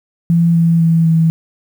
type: tone with pitch steps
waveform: sine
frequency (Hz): 168.8 / 166.76 / 164.75 / 162.77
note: E3 / E3 / E3 / E3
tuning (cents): +41 / +20 / -1 / -22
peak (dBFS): -8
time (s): 0.3-1.3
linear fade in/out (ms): 0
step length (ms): 250
effects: 7-bit